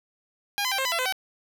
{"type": "tone with pitch steps", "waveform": "10% pulse", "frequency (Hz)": [811, 1018, 785, 531, 999, 675, 510, 762], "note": ["G#5", "C6", "G5", "C5", "B5", "E5", "C5", "G5"], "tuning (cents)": [-41, -48, 2, 25, 20, 41, -44, -49], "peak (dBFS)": -16, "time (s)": [0.58, 1.124], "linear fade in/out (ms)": 0, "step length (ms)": 68, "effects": []}